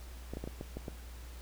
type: clicks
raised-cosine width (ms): 2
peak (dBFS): -26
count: 7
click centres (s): 0.336 / 0.371 / 0.44 / 0.475 / 0.611 / 0.77 / 0.882
effects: added 60 Hz sine -45 dBFS peak until 1.41 s + pink hiss -55 dBFS RMS until 1.41 s